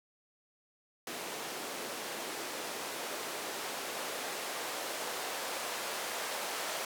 blue noise with band-pass filter sweep, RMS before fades -39 dBFS, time 1.07-6.85 s, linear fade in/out 2 ms, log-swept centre 360 to 580 Hz, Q 1.1, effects none

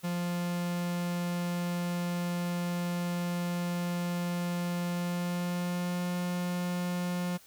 45% pulse tone with pitch glide, 174.9 to 177.44 Hz, F3 to F3, +3 to +28 cents, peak -30 dBFS, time 0.03-7.38 s, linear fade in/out 20 ms, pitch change +25 cents, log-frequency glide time 4.93-6.08 s, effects white hiss -57 dBFS RMS until 7.46 s

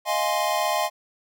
square chord, F minor seventh, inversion third, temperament equal, 622.3 / 698.5 / 830.6 / 1046.5 Hz, Eb5 / F5 / Ab5 / C6, 0 / 0 / 0 / 0 cents, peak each -28 dBFS, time 0.05-0.9 s, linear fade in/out 50 ms, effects none

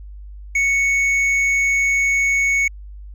sine tone with hard clipping, 2217 Hz, C#7, in tune, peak -16 dBFS, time 0.55-2.68 s, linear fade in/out 5 ms, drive 5 dB, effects added 50 Hz sine -33 dBFS peak until 3.14 s

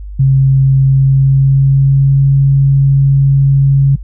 sine tone with pitch glide, 134.7 to 137.69 Hz, C#3 to C#3, -49 to -11 cents, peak -5 dBFS, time 0.19-3.96 s, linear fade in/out 10 ms, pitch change +38 cents, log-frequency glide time 0.81-2.27 s, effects noise-tail reverb RT60 0.1 s tail -25 dB re dry + added 50 Hz sine -23 dBFS peak until 4.03 s

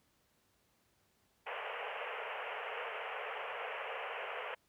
pink band-pass noise, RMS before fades -42 dBFS, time 1.46-4.55 s, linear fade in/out 10 ms, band 430 to 3000 Hz, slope 96 dB/octave, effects pink hiss -74 dBFS RMS until 4.68 s + high-pass 60 Hz 12 dB/octave

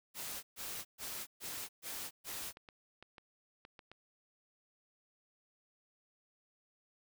white noise bursts, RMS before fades -43 dBFS, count 6, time 0.14-2.53 s, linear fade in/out 50 ms, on 290 ms, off 130 ms
clicks, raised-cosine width 0.3 ms, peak -36 dBFS, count 9, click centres 2.368 / 2.507 / 2.571 / 2.688 / 3.026 / 3.182 / 3.651 / 3.792 / 3.916 s
effects none

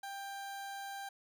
30% pulse tone, 791 Hz, G5, 15 cents sharp, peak -39 dBFS, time 0.03-1.09 s, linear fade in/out 5 ms, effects none

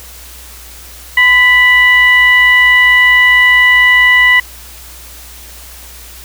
sine tone with frequency modulation, 1975.5 Hz, B6, in tune, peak -4 dBFS, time 1.17-4.4 s, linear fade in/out 5 ms, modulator 960 Hz, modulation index 0.5, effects added 60 Hz sine -35 dBFS peak until 6.24 s + white hiss -34 dBFS RMS until 6.24 s

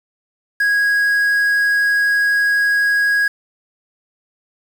triangle tone with quantisation, 1652 Hz, G#6, 10 cents flat, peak -11 dBFS, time 0.6-3.28 s, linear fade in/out 5 ms, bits 6, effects none

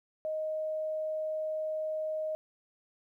sine tone, 624 Hz, D#5, 5 cents sharp, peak -31 dBFS, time 0.25-2.35 s, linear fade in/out 0 ms, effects 12-bit

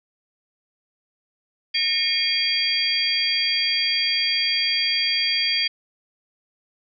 sine tone cluster, 1836 / 2178 / 2423 / 3276 / 4694 Hz, A#6 / C#7 / D#7 / G#7 / D8, -27 / -31 / -47 / -24 / -2 cents, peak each -32 / -29 / -28 / -23 / -23 dBFS, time 1.74-5.68 s, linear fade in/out 10 ms, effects none

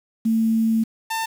sine / sawtooth tone pair in turn, 224.1 / 896.4 Hz, A3 / A5, +32 / +32 cents, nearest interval 2 octaves, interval 2400 cents, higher second, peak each -16 / -19 dBFS, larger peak first, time 0.25-0.84 / 1.1-1.26 s, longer first, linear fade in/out 10 ms, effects 7-bit

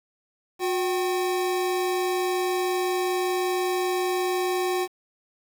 square tone pair together, 362.5 / 768.1 Hz, F#4 / G5, -35 / -35 cents, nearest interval octave + minor second, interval 1300 cents, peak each -25 / -30 dBFS, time 0.59-4.88 s, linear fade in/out 50 ms, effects 8-bit

